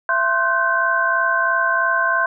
sine tone cluster, 670 / 1052 / 1481 / 1544 Hz, E5 / C6 / F#6 / G6, +28 / +9 / +1 / -27 cents, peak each -24 / -20 / -26 / -18 dBFS, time 0.09-2.26 s, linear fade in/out 2 ms, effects none

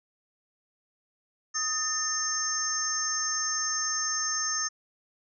sine tone cluster, 1255 / 1796 / 5360 / 6330 Hz, D#6 / A6 / E8 / G8, +15 / +35 / +28 / +16 cents, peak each -35 / -36 / -33 / -29 dBFS, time 1.54-4.69 s, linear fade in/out 20 ms, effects none

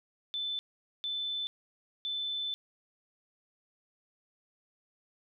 sine tone bursts at uneven times, 3520 Hz, A7, in tune, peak -32 dBFS, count 3, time 0.34-0.59 / 1.04-1.47 / 2.05-2.54 s, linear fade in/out 0 ms, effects none

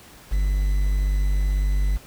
triangle tone with quantisation, 49 Hz, G1, in tune, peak -16 dBFS, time 0.31-1.98 s, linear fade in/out 20 ms, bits 7, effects pink hiss -47 dBFS RMS until 2.06 s

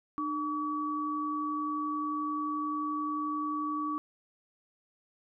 sine tone pair together, 301.9 / 1140 Hz, D4 / C#6, +48 / +48 cents, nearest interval octave + major seventh, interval 2300 cents, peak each -34 / -32 dBFS, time 0.18-3.98 s, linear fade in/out 0 ms, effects none

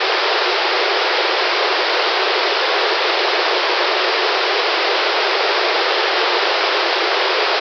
pink band-pass noise, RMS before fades -17 dBFS, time 0-7.6 s, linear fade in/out 10 ms, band 350 to 5200 Hz, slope 96 dB/octave, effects none

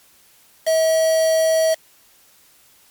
triangle tone with quantisation, 643 Hz, E5, 43 cents flat, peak -12 dBFS, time 0.66-1.75 s, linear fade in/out 20 ms, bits 4, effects white hiss -53 dBFS RMS until 2.9 s + MP3 96 kbps

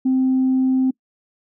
sine tone, 260.5 Hz, C4, 7 cents flat, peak -13 dBFS, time 0.05-0.91 s, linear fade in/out 10 ms, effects noise-tail reverb RT60 0.1 s tail -24 dB re dry + tanh soft clip ceiling -11 dBFS

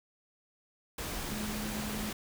sine tone in noise, 212.5 Hz, G#3, 40 cents sharp, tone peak -37 dBFS, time 1.3-2.1 s, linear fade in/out 5 ms, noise pink, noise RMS -38 dBFS, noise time 0.98-2.13 s, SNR -2 dB, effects none

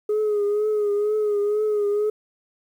sine tone with vibrato, 418.4 Hz, G#4, 13 cents sharp, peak -17 dBFS, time 0.09-2.1 s, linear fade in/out 5 ms, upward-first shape triangle, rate 2.1 Hz, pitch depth 53 cents each way, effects tanh soft clip ceiling -17 dBFS + 9-bit

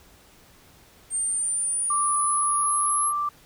sine exponential sweep, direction up, 8670 to 11140 Hz, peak -23 dBFS, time 1.1-3.13 s, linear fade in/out 50 ms
sine tone, 1174.7 Hz, D6, in tune, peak -23 dBFS, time 1.9-3.29 s, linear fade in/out 5 ms
effects pink hiss -54 dBFS RMS until 3.45 s

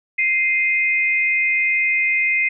sine tone pair together, 2093 / 2497 Hz, C7 / D#7, 0 / +6 cents, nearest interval minor third, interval 306 cents, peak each -17 / -20 dBFS, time 0.18-2.49 s, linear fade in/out 10 ms, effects none

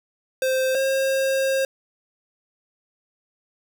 square tone pair in turn, 522 / 535.7 Hz, C5 / C5, -4 / +41 cents, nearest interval unison, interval 45 cents, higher second, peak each -20 dBFS, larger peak neither, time 0.42-0.75 / 0.75-1.65 s, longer second, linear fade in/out 2 ms, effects none

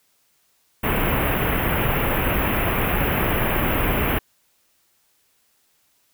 pink band-stop noise, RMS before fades -21 dBFS, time 0.83-4.19 s, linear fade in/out 10 ms, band 2900 to 12000 Hz, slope 48 dB/octave, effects white hiss -64 dBFS RMS until 6.13 s

